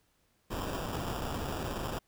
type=noise with sample-and-hold; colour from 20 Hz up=pink; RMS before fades=-36 dBFS; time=0.5-1.99 s; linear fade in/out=10 ms; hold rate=2100 Hz; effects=pink hiss -72 dBFS RMS until 2.07 s